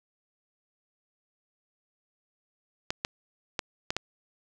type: clicks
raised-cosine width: 0.2 ms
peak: -11 dBFS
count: 5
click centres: 2.905 / 3.049 / 3.592 / 3.905 / 3.966 s
effects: none